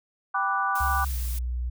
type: chord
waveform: sine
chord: G major seventh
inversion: none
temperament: equal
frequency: 784 / 987.8 / 1174.7 / 1480 Hz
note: G5 / B5 / D6 / F#6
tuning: 0 / 0 / 0 / 0 cents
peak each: -29 / -31 / -26 / -29 dBFS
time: 0.34-1.05 s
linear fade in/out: 10 ms
type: noise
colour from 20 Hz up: blue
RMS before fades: -38 dBFS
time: 0.75-1.39 s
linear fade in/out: 5 ms
type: tone with pitch glide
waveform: sine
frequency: 69.3 to 61.03 Hz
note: C#2 to B1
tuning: 0 to -20 cents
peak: -26 dBFS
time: 0.8-1.7 s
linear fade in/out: 10 ms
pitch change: -220 cents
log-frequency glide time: 1.04-1.2 s
effects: none